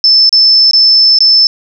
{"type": "tone with dropouts", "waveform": "sine", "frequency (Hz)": 5274, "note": "E8", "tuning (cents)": 0, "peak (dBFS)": -3, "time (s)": [0.04, 1.47], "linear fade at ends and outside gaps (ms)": 1, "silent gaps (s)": [[0.293, 0.327], [0.711, 0.733], [1.187, 1.205]], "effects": []}